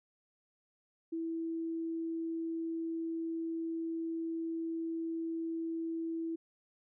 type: tone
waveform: sine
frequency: 328.6 Hz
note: E4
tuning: 5 cents flat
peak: -34 dBFS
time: 1.12-6.36 s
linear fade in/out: 10 ms
effects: none